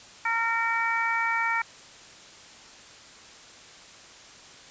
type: harmonic tone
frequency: 458.6 Hz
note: A#4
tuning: 28 cents flat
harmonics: 2 / 3 / 4 / 5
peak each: -29 / -29 / -29 / -29 dBFS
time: 0.25-1.62 s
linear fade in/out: 5 ms
effects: white hiss -48 dBFS RMS until 4.7 s + resampled to 16000 Hz